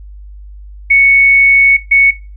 sine tone bursts at uneven times, 2217 Hz, C#7, in tune, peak -4 dBFS, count 2, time 0.9-1.77 / 1.91-2.11 s, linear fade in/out 10 ms, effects noise-tail reverb RT60 0.3 s tail -19 dB re dry + added 50 Hz sine -29 dBFS peak until 2.36 s

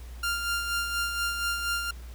sawtooth tone with tremolo, 1396 Hz, F6, 1 cent flat, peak -22 dBFS, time 0.23-1.91 s, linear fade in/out 5 ms, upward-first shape sine, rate 4.2 Hz, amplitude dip 45%, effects added 60 Hz sine -39 dBFS peak until 2.14 s + pink hiss -53 dBFS RMS until 2.14 s

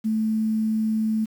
sine tone with quantisation, 219.1 Hz, A3, 7 cents flat, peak -20 dBFS, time 0.04-1.26 s, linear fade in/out 20 ms, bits 8, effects none

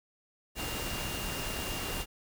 sine tone in noise, 2799 Hz, F7, 3 cents sharp, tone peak -42 dBFS, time 0.55-2.06 s, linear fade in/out 50 ms, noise pink, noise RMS -36 dBFS, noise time 0.55-2.06 s, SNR -9 dB, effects none

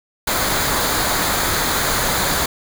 pink noise with comb filter, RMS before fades -19 dBFS, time 0.27-2.46 s, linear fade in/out 5 ms, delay 0.36 ms, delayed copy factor -0.5, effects none

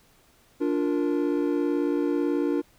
triangle chord, Bb major, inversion first, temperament just, 291.4 / 349.6 / 466.2 Hz, D4 / F4 / Bb4, -13 / +2 / 0 cents, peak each -23 / -25 / -28 dBFS, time 0.6-2.62 s, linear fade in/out 20 ms, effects pink hiss -60 dBFS RMS until 2.78 s

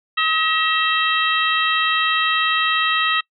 harmonic tone with a mistuned harmonic, 637 Hz, D#5, 41 cents sharp, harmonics 2 / 3 / 4 / 5 / 6, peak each -20 / -22 / -23 / -24 / -25 dBFS, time 0.17-3.21 s, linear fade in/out 10 ms, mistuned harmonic 4, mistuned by +82 cents, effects noise-tail reverb RT60 0.1 s tail -26 dB re dry

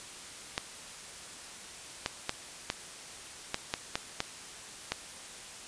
clicks, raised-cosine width 0.2 ms, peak -12 dBFS, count 9, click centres 0.579 / 2.061 / 2.294 / 2.701 / 3.544 / 3.739 / 3.955 / 4.204 / 4.92 s, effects white hiss -46 dBFS RMS until 5.67 s + resampled to 22050 Hz

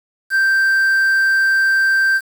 triangle tone with quantisation, 1568 Hz, G6, in tune, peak -10 dBFS, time 0.3-2.21 s, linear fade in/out 50 ms, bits 6, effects none

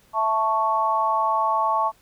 sine chord, A major, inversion second, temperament equal, 659.3 / 880 / 1108.7 Hz, E5 / A5 / C#6, 0 / 0 / 0 cents, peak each -27 / -22 / -22 dBFS, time 0.13-1.92 s, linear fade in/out 50 ms, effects pink hiss -58 dBFS RMS until 2.01 s

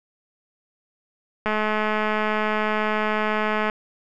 click train, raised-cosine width 0.5 ms, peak -9 dBFS, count 480, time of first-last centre 1.46-3.698 s, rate 214 Hz, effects none

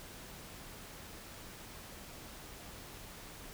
silence, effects pink hiss -50 dBFS RMS until 3.53 s

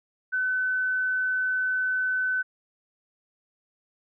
sine tone, 1512 Hz, F#6, 37 cents sharp, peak -23 dBFS, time 0.32-2.43 s, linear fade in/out 20 ms, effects none

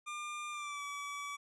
25% pulse tone with pitch glide, 1200 to 1145.1 Hz, D6 to D6, +37 to -44 cents, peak -36 dBFS, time 0.06-1.37 s, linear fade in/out 20 ms, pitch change -81 cents, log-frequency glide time 0.51-0.83 s, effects resampled to 24000 Hz

